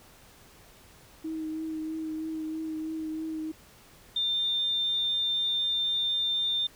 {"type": "tone with vibrato", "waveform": "sine", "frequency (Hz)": 316.2, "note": "D#4", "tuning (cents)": 28, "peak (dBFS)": -31, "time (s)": [1.24, 3.52], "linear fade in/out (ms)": 10, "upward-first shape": "triangle", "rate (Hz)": 3.1, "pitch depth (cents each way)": 22}
{"type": "tone", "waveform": "sine", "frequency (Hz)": 3602, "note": "A7", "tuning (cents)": 40, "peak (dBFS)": -25, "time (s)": [4.16, 6.67], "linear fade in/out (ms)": 5}
{"effects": ["pink hiss -55 dBFS RMS until 6.75 s"]}